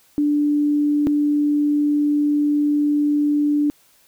sine tone pair in turn, 293.7 / 293.7 Hz, D4 / D4, 0 / 0 cents, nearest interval unison, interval 0 cents, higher neither, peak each -15 dBFS, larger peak neither, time 0.18-1.07 / 1.07-3.7 s, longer second, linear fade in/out 0 ms, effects white hiss -56 dBFS RMS until 4.07 s

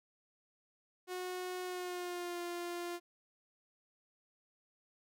sawtooth tone with pitch glide, 364.6 to 348.3 Hz, F#4 to F4, -25 to -5 cents, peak -35 dBFS, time 1.07-3 s, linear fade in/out 50 ms, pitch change -80 cents, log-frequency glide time 1.64-2.41 s, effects none

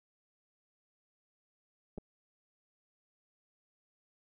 clicks, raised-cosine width 2 ms, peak -30 dBFS, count 2, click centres 1.978 / 1.983 s, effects none

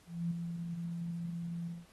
sine tone with ADSR envelope, 170 Hz, F3, 46 cents flat, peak -30 dBFS, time 0.06-1.86 s, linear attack 250 ms, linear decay 7 ms, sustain -6 dB, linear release 180 ms, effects pink hiss -64 dBFS RMS until 1.92 s + AAC 32 kbps

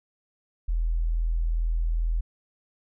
sine tone, 41.2 Hz, E1, in tune, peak -22 dBFS, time 0.68-2.21 s, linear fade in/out 10 ms, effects none

